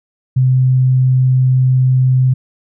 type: tone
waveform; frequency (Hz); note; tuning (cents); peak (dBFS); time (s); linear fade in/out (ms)
sine; 129; C3; -24; -8; 0.36-2.34; 10
effects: none